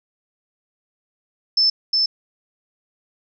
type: tone with echo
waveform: sine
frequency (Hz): 5274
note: E8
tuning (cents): 0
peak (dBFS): -13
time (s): 1.57-1.7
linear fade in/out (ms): 5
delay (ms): 360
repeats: 1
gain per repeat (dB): -2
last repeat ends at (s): 2.06
effects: none